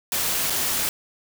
white noise with dropouts, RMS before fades -24 dBFS, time 0.12-0.89 s, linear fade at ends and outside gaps 1 ms, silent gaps 0.499-0.503 s, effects none

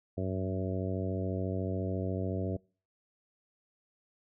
harmonic tone with a mistuned harmonic, 94 Hz, F#2, 28 cents sharp, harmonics 1 / 2 / 3 / 4 / 5 / 6 / 7, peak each -34 / -37 / -39 / -40 / -41 / -42 / -42 dBFS, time 0.17-2.57 s, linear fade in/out 10 ms, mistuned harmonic 1, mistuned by +28 cents, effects noise-tail reverb RT60 0.4 s tail -26 dB re dry

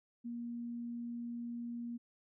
sine tone, 236.9 Hz, A#3, 28 cents sharp, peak -39 dBFS, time 0.24-1.98 s, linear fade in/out 20 ms, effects none

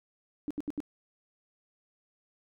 sine tone bursts, 293.7 Hz, D4, in tune, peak -30 dBFS, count 4, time 0.48-0.803 s, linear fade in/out 0 ms, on 26 ms, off 73 ms, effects none

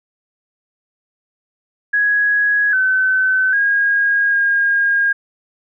sine tone with pitch steps, 1665 / 1523 / 1634 / 1623 Hz, G#6 / F#6 / G#6 / G#6, +4 / +50 / -29 / -40 cents, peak -12 dBFS, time 1.93-5.13 s, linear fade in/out 10 ms, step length 800 ms, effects none

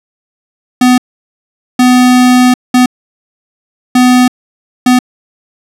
square tone bursts at uneven times, 250.2 Hz, B3, 23 cents sharp, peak -4 dBFS, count 5, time 0.81-0.98 / 1.79-2.54 / 2.74-2.86 / 3.95-4.28 / 4.86-4.99 s, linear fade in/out 5 ms, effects low-pass 12000 Hz 12 dB/octave

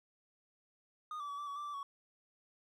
triangle tone with pitch steps, 1229 / 1158 / 1138 / 1167 / 1130 / 1174 / 1166 / 1118 Hz, D#6 / D6 / C#6 / D6 / C#6 / D6 / D6 / C#6, -22 / -25 / +45 / -11 / +33 / -1 / -13 / +14 cents, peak -38 dBFS, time 1.11-1.83 s, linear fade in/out 2 ms, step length 90 ms, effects none

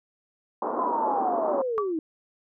white band-pass noise, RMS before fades -29 dBFS, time 0.62-1.62 s, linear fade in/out 2 ms, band 230 to 1100 Hz, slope 48 dB/octave
sine linear sweep, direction down, 1033 to 305.2 Hz, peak -25 dBFS, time 0.79-1.99 s, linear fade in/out 2 ms
sine tone with exponential decay, 1150 Hz, D6, 37 cents flat, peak -21 dBFS, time 1.78-1.92 s, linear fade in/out 0 ms, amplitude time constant 30 ms
effects none

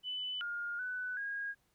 sine tone with pitch steps, 2998 / 1417 / 1496 / 1635 Hz, F#7 / F6 / F#6 / G#6, +22 / +25 / +19 / -28 cents, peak -36 dBFS, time 0.03-1.55 s, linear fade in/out 50 ms, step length 380 ms, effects pink hiss -75 dBFS RMS until 1.74 s

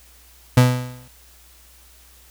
35% pulse tone with exponential decay, 125.1 Hz, B2, 23 cents sharp, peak -6 dBFS, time 0.57-1.08 s, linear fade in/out 5 ms, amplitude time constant 110 ms, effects added 60 Hz sine -51 dBFS peak until 2.3 s + white hiss -51 dBFS RMS until 2.3 s

